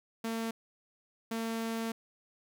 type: tone bursts at uneven times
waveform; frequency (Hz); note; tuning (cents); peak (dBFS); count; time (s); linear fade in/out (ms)
sawtooth; 226.6; A#3; -49; -29; 2; 0.24-0.51 / 1.31-1.92; 5
effects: none